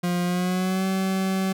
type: tone with pitch glide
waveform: 40% pulse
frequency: 176.6 to 190.37 Hz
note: F3 to F#3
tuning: +20 to +50 cents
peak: -21 dBFS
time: 0.03-1.53 s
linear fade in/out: 10 ms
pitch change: +130 cents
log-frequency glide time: 0.24-0.85 s
effects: none